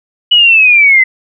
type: linear sweep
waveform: sine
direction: down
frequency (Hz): 2960 to 2024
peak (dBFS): -3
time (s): 0.31-1.04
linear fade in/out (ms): 10
effects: none